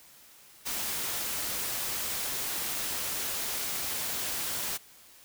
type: noise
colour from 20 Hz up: white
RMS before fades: -33 dBFS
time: 0.65-4.78 s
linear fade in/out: 20 ms
effects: white hiss -55 dBFS RMS until 5.24 s